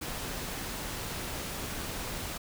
pink noise, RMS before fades -37 dBFS, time 0.01-2.38 s, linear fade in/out 10 ms, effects none

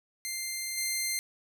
10% pulse tone with level steps, 2093 Hz, C7, in tune, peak -24 / -20 dBFS, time 0.25-1.19 s, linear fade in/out 0 ms, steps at 0.77 s, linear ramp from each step 10 ms, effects none

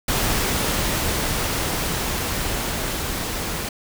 pink noise with level ramp, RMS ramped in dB -21 to -27 dBFS, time 0.08-3.69 s, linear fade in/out 5 ms, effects none

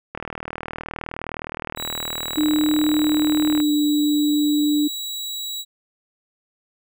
click train, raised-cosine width 0.5 ms, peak -14 dBFS, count 137, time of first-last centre 0.15-3.602 s, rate 39.4 Hz
sawtooth tone, 3890 Hz, B7, 27 cents flat, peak -24 dBFS, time 1.76-5.65 s, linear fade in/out 50 ms
sine tone with pitch glide, 303.5 to 296.6 Hz, D#4 to D4, -43 to +17 cents, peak -16 dBFS, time 2.37-4.88 s, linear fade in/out 10 ms, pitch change -40 cents, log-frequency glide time 3.49-3.73 s
effects none

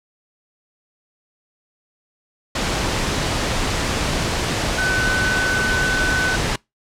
sine tone in noise, 1507 Hz, F#6, 31 cents sharp, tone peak -19 dBFS, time 4.78-6.36 s, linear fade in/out 5 ms, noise pink, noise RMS -21 dBFS, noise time 2.55-6.56 s, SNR -1 dB, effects noise-tail reverb RT60 0.2 s tail -25 dB re dry + low-pass 7000 Hz 12 dB/octave

